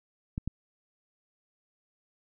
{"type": "clicks", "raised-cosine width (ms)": 5, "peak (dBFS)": -19, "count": 2, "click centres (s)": [0.379, 0.476], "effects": []}